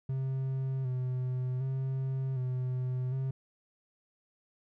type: tone with vibrato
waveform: triangle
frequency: 130 Hz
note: C3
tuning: 11 cents flat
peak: -28 dBFS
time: 0.09-3.31 s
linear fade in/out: 5 ms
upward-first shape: square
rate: 0.66 Hz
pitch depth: 38 cents each way
effects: none